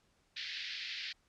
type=band-pass noise; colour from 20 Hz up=white; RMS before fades=-42 dBFS; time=0.36-1.13 s; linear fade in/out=10 ms; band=1700 to 4800 Hz; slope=48 dB/octave; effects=pink hiss -73 dBFS RMS until 1.28 s + low-pass 8000 Hz 12 dB/octave